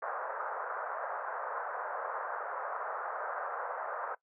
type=band-pass noise; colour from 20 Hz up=white; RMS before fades=-38 dBFS; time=0.02-4.15 s; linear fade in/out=5 ms; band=490 to 1500 Hz; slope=48 dB/octave; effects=noise-tail reverb RT60 0.1 s tail -20 dB re dry